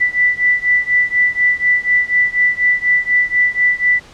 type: beating tone pair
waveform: sine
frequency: 1975.5 / 1979.6 Hz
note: B6 / B6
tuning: 0 / +4 cents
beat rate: 4.1 Hz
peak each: -14 / -15 dBFS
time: 0-4 s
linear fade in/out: 20 ms
effects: pink hiss -41 dBFS RMS until 4.13 s + low-pass 6000 Hz 12 dB/octave